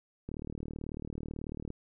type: click train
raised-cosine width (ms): 3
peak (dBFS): -26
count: 55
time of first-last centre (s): 0.29-1.704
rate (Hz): 38.2
effects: none